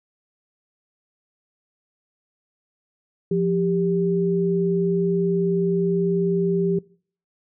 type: tone pair together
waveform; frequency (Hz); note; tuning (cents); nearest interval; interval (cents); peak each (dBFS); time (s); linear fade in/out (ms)
sine; 174.5 / 395.1; F3 / G4; -1 / +14; octave + major second; 1415; -21; 3.31-6.79; 5
effects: noise-tail reverb RT60 0.5 s tail -24 dB re dry